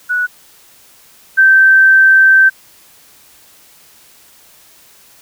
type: tone pair in turn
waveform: sine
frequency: 1472 / 1554.6 Hz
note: F#6 / G6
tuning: -9 / -15 cents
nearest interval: minor second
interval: 94 cents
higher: second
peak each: -12 / -4 dBFS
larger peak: second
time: 0.09-0.27 / 1.37-2.5 s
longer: second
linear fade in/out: 20 ms
effects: white hiss -45 dBFS RMS until 5.21 s